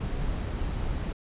brown noise, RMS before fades -30 dBFS, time 0-1.13 s, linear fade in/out 10 ms, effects resampled to 8000 Hz

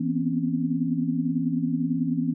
sine tone cluster, 164.3 / 242.5 / 253.4 / 271.7 Hz, E3 / B3 / B3 / C#4, -5 / -31 / +45 / -35 cents, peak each -28 dBFS, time 0-2.34 s, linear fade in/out 10 ms, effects none

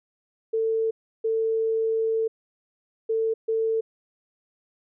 sine tone bursts at uneven times, 446.8 Hz, A4, 27 cents sharp, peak -21 dBFS, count 4, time 0.53-0.91 / 1.24-2.28 / 3.09-3.34 / 3.48-3.81 s, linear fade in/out 10 ms, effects none

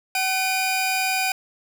sawtooth tone pair together, 758 / 2434 Hz, F#5 / D#7, +42 / -39 cents, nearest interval octave + minor sixth, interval 2019 cents, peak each -20 dBFS, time 0.15-1.32 s, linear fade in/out 2 ms, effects none

